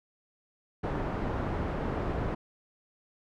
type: low-pass noise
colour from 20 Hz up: pink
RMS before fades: -32 dBFS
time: 0.83-2.35 s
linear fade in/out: 10 ms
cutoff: 1100 Hz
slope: 12 dB/octave
effects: none